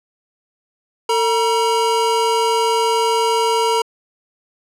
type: tone pair together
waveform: square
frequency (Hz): 450 / 953.5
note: A4 / A#5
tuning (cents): +39 / +39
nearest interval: octave + minor second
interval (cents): 1300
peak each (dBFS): -18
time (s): 1.09-3.82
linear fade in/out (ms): 5
effects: low-pass 10000 Hz 12 dB/octave